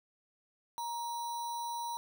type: tone with sample-and-hold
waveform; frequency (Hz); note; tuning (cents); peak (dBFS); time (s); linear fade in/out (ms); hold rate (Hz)
sine; 940; A#5; +14; -35; 0.78-1.97; 0; 4900
effects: none